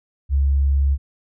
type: tone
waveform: sine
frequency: 69.3 Hz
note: C#2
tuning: in tune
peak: -14 dBFS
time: 0.29-0.98 s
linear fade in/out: 50 ms
effects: none